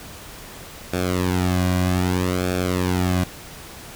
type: tone with flanger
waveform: sawtooth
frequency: 91 Hz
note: F#2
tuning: 28 cents flat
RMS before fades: -21 dBFS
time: 0.93-3.24 s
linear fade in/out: 5 ms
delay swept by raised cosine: 1 to 2.3 ms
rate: 0.63 Hz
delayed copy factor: -1
effects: pink hiss -39 dBFS RMS until 3.95 s